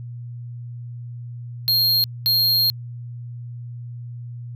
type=tone bursts at uneven times; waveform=square; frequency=4231 Hz; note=C8; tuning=19 cents sharp; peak=-16 dBFS; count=2; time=1.68-2.04 / 2.26-2.7 s; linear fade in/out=0 ms; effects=added 120 Hz sine -31 dBFS peak until 4.55 s